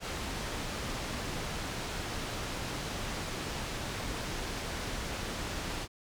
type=low-pass noise; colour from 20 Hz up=pink; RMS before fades=-37 dBFS; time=0-5.88 s; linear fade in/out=50 ms; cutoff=7000 Hz; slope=12 dB/octave; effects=none